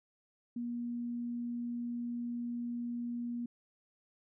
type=tone; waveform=sine; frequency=238.9 Hz; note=A#3; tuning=43 cents sharp; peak=-35 dBFS; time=0.56-3.46 s; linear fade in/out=5 ms; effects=none